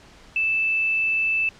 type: tone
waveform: sine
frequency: 2637 Hz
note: E7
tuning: in tune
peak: -19 dBFS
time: 0.36-1.49 s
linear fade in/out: 2 ms
effects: pink hiss -49 dBFS RMS until 1.59 s + low-pass 6000 Hz 12 dB/octave